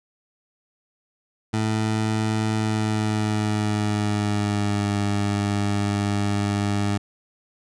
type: tone with pitch glide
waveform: 20% pulse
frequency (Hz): 109.1 to 101.79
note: A2 to G#2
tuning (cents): -14 to -34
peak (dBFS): -16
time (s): 1.53-6.98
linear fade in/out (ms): 10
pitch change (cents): -120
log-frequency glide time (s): 2.54-4.96
effects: resampled to 22050 Hz